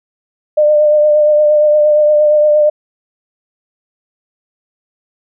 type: tone with vibrato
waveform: sine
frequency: 601 Hz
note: D5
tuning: 40 cents sharp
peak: -6 dBFS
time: 0.57-2.7 s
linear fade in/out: 10 ms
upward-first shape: triangle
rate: 8.6 Hz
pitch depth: 26 cents each way
effects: none